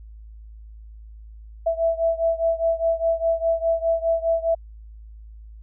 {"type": "beating tone pair", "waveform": "sine", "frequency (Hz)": [659.3, 664.2], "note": ["E5", "E5"], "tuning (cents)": [0, 13], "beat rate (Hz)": 4.9, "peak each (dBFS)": [-21, -23], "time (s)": [1.66, 4.55], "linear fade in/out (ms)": 10, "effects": ["added 54 Hz sine -39 dBFS peak until 5.62 s"]}